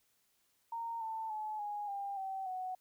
sine tone with pitch steps, 923 / 890 / 858.2 / 827.5 / 798 / 769.5 / 742 Hz, A#5 / A5 / A5 / G#5 / G5 / G5 / F#5, -17 / +20 / -43 / -6 / +31 / -32 / +5 cents, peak -37 dBFS, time 0.72-2.75 s, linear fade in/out 5 ms, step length 290 ms, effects white hiss -75 dBFS RMS until 2.8 s

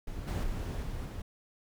brown noise with level steps, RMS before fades -39 / -31 / -35 / -37 / -39 dBFS, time 0.07-1.22 s, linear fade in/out 5 ms, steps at 0.27 / 0.43 / 0.82 / 1.05 s, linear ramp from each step 10 ms, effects none

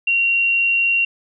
sine tone, 2752 Hz, F7, 26 cents flat, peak -14 dBFS, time 0.07-1.05 s, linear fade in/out 5 ms, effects none

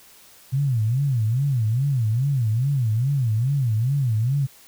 sine tone with vibrato, 124.2 Hz, B2, 10 cents sharp, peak -18 dBFS, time 0.52-4.47 s, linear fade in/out 20 ms, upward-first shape sine, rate 2.4 Hz, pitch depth 250 cents each way, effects white hiss -50 dBFS RMS until 4.67 s

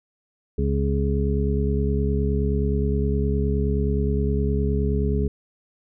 harmonic tone, 69.6 Hz, C#2, 8 cents sharp, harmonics 1 / 2 / 3 / 4 / 6, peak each -22 / -26 / -27 / -33 / -27 dBFS, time 0.58-5.28 s, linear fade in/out 5 ms, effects none

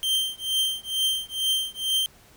45% pulse tone with tremolo, 3142 Hz, G7, 3 cents sharp, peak -19 dBFS, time 0.03-2.06 s, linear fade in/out 0 ms, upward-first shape triangle, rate 2.2 Hz, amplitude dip 100%, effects pink hiss -54 dBFS RMS until 2.36 s

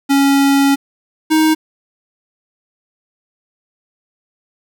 square tone pair in turn, 277.5 / 314 Hz, C#4 / D#4, +2 / +16 cents, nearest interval major second, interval 214 cents, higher second, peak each -10 dBFS, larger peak neither, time 0.09-0.76 / 1.3-1.55 s, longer first, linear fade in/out 20 ms, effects 8-bit

